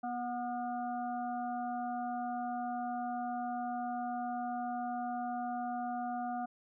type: harmonic tone with a mistuned harmonic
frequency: 243.5 Hz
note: B3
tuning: 24 cents flat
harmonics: 1 / 3 / 5 / 6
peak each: -40 / -36 / -48 / -50 dBFS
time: 0.03-6.46 s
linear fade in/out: 10 ms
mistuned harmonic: 6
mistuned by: -31 cents
effects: none